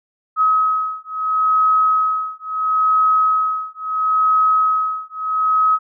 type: beating tone pair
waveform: sine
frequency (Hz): 1274 / 1274.74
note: D#6 / D#6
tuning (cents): +41 / +42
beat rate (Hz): 0.74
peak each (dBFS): -17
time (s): 0.36-5.79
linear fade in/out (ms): 50
effects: none